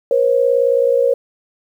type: tone pair together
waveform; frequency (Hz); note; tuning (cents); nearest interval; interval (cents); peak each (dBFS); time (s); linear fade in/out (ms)
sine; 481.1 / 540; B4 / C#5; -45 / -45; major second; 200; -14; 0.11-1.14; 2
effects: 8-bit